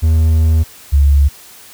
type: tone pair in turn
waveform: triangle / sine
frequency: 79.9 / 70.63 Hz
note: D#2 / C#2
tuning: +47 / +33 cents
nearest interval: major second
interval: 214 cents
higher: first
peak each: -6 dBFS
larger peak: neither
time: 0.02-0.64 / 0.92-1.29 s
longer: first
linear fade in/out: 20 ms
effects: white hiss -39 dBFS RMS until 1.73 s